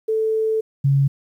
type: tone pair in turn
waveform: sine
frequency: 440 / 138.59 Hz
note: A4 / C#3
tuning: 0 / 0 cents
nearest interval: octave + minor sixth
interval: 2000 cents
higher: first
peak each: -17 / -13 dBFS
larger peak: second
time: 0.08-0.61 / 0.84-1.08 s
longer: first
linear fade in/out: 10 ms
effects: 9-bit